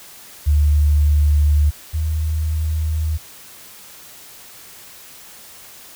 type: tone pair in turn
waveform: sine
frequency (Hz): 74 / 78.29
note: D2 / D#2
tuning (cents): +14 / +11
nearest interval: minor second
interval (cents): 97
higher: second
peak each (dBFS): -11 / -17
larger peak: first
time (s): 0.46-1.71 / 1.93-3.18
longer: neither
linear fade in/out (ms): 20
effects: white hiss -41 dBFS RMS until 5.95 s